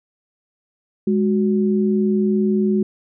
sine tone pair together, 207.2 / 369.7 Hz, G#3 / F#4, -4 / -1 cents, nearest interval minor seventh, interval 1003 cents, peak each -16 / -20 dBFS, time 1.07-2.83 s, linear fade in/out 5 ms, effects none

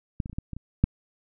clicks, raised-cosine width 5 ms, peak -14 / -23 / -27 / -30 / -17 / -22 / -25 / -6 dBFS, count 8, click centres 0.202 / 0.259 / 0.297 / 0.33 / 0.385 / 0.533 / 0.566 / 0.84 s, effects none

